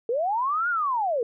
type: linear two-way sweep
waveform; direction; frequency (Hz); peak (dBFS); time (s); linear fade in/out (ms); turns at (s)
sine; up then down; 440 to 1465 to 440; -22; 0.09-1.23; 2; 0.69
effects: none